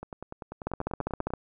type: two click trains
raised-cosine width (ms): 1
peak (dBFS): -24 / -15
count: 14 / 11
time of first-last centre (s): 0.03-1.305 / 0.67-1.337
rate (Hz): 10.2 / 15
effects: none